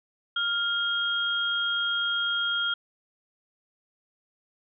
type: tone pair together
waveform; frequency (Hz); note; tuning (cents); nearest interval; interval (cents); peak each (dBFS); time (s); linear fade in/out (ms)
sine; 1400 / 3248; F6 / G#7; +4 / -39; octave + minor third; 1457; -27; 0.36-2.74; 5
effects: none